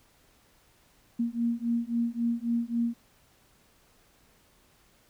sine beating tone pair, 232.6 / 236.3 Hz, A#3 / A#3, -4 / +24 cents, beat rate 3.7 Hz, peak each -29 dBFS, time 1.19-2.94 s, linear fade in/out 10 ms, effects pink hiss -63 dBFS RMS until 5.09 s

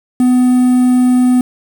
triangle tone with quantisation, 250.5 Hz, B3, 25 cents sharp, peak -5 dBFS, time 0.2-1.41 s, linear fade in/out 2 ms, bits 5, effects none

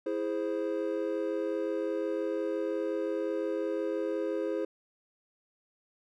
triangle chord, E augmented, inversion none, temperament equal, 329.6 / 415.3 / 523.3 Hz, E4 / G#4 / B#4, 0 / 0 / 0 cents, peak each -32 dBFS, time 0.06-4.65 s, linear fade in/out 5 ms, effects none

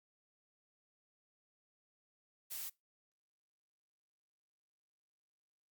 blue noise, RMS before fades -43 dBFS, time 2.5-2.7 s, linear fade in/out 20 ms, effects noise-tail reverb RT60 0.2 s tail -22 dB re dry + Opus 48 kbps

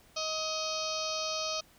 harmonic tone, 630 Hz, D#5, 21 cents sharp, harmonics 1 / 2 / 4 / 5 / 6 / 7 / 8 / 9 / 10, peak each -37 / -39 / -42 / -43 / -43 / -39 / -40 / -41 / -46 dBFS, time 0.16-1.61 s, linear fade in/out 10 ms, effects pink hiss -61 dBFS RMS until 1.78 s

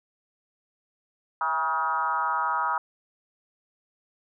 sine tone with frequency modulation, 1114 Hz, C#6, 8 cents sharp, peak -23 dBFS, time 1.41-2.78 s, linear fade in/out 2 ms, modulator 151 Hz, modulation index 1.9, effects none

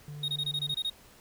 triangle tone, 147.2 Hz, D3, 4 cents sharp, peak -37 dBFS, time 0.08-0.74 s, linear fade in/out 2 ms
triangle tone bursts, 3738 Hz, A#7, 4 cents sharp, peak -27 dBFS, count 9, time 0.23-0.899 s, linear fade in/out 5 ms, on 53 ms, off 24 ms
effects pink hiss -56 dBFS RMS until 1.2 s

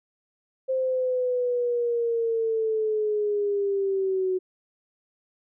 sine linear sweep, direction down, 525 to 368.9 Hz, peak -22 dBFS, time 0.68-4.39 s, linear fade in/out 20 ms, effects none

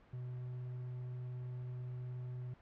triangle tone, 124.8 Hz, B2, 19 cents sharp, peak -39 dBFS, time 0.13-2.54 s, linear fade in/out 5 ms, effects pink hiss -64 dBFS RMS until 2.61 s + low-pass 2000 Hz 12 dB/octave

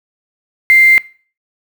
sine tone with quantisation, 2093 Hz, C7, in tune, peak -4 dBFS, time 0.7-0.98 s, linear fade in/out 0 ms, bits 4, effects noise-tail reverb RT60 0.4 s tail -21 dB re dry

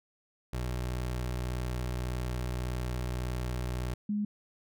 25% pulse / sine tone pair in turn, 61.74 / 207.7 Hz, B1 / G#3, 0 / 0 cents, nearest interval octave + major sixth, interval 2100 cents, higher second, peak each -28 dBFS, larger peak neither, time 0.53-3.94 / 4.09-4.25 s, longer first, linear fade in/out 5 ms, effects none

